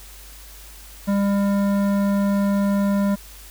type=tone with hard clipping; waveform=sine; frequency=200 Hz; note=G3; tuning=35 cents sharp; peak=-19 dBFS; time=1.07-3.16 s; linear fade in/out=20 ms; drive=13 dB; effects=added 50 Hz sine -42 dBFS peak until 3.5 s + white hiss -44 dBFS RMS until 3.5 s